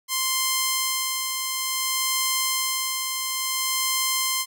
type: tone with tremolo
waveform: 5% pulse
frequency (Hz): 1046.5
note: C6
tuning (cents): 0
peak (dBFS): -9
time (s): 0.08-4.46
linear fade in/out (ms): 50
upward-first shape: sine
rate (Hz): 0.57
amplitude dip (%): 40
effects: none